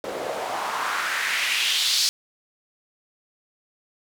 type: noise with band-pass filter sweep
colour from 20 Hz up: white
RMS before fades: -25 dBFS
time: 0.04-2.09 s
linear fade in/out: 0 ms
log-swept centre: 430 to 4900 Hz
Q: 2.4
effects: none